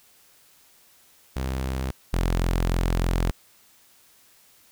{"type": "tone pair in turn", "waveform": "sawtooth", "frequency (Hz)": [65.41, 43.29], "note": ["C2", "F1"], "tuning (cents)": [0, -14], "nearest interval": "perfect fifth", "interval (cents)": 714, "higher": "first", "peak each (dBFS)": [-22, -17], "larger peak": "second", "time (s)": [[1.36, 1.91], [2.13, 3.31]], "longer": "second", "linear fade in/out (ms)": 0, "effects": ["white hiss -57 dBFS RMS until 4.71 s"]}